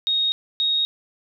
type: tone pair in turn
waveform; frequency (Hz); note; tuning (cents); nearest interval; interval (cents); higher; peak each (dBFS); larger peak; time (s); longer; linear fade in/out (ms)
sine; 3736 / 3751; A#7 / A#7; +3 / +10; unison; 7; second; -18; neither; 0.07-0.32 / 0.6-0.85; neither; 0
effects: none